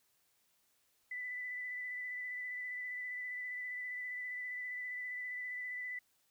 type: tone with vibrato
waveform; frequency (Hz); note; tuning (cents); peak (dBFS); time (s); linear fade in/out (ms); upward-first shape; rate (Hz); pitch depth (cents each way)
sine; 1990; B6; +13; -39; 1.11-5.99; 5; square; 15; 13
effects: white hiss -75 dBFS RMS until 6.3 s